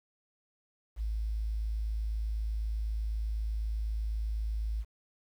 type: tone with quantisation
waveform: sine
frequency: 54 Hz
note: A1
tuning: 32 cents flat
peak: -30 dBFS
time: 0.96-4.85 s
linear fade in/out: 50 ms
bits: 10
effects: none